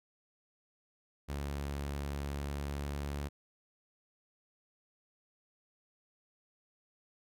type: tone with pitch glide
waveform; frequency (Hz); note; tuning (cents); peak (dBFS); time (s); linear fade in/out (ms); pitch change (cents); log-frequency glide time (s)
sawtooth; 70.9 to 71.56; C#2 to D2; +40 to -44; -32; 1.28-3.29; 20; +16; 2.3-3.14
effects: none